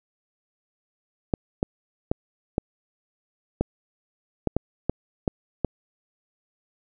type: clicks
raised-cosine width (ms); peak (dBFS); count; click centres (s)
2; -8; 10; 1.338 / 1.629 / 2.115 / 2.581 / 3.61 / 4.473 / 4.566 / 4.896 / 5.278 / 5.647
effects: none